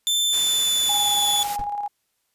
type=tone with pitch glide; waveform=sawtooth; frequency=3542 to 3449 Hz; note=A7 to A7; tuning=+11 to -35 cents; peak=-16 dBFS; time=0.07-1.43 s; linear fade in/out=0 ms; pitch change=-46 cents; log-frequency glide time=0.23-1.3 s
type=noise; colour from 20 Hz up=white; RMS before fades=-32 dBFS; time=0.32-1.57 s; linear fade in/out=20 ms
type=tone with tremolo; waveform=sine; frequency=821 Hz; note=G#5; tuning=20 cents flat; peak=-23 dBFS; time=0.89-1.88 s; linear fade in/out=5 ms; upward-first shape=square; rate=18 Hz; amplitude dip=40%
type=noise with exponential decay; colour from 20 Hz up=brown; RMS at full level=-27 dBFS; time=1.59-1.72 s; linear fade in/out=1 ms; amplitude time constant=27 ms
effects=white hiss -72 dBFS RMS until 2.34 s + resampled to 32000 Hz